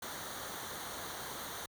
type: noise with comb filter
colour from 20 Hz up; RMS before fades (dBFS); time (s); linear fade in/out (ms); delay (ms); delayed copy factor
pink; -43; 0.02-1.66; 5; 0.39; -0.65
effects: high-pass 60 Hz 12 dB/octave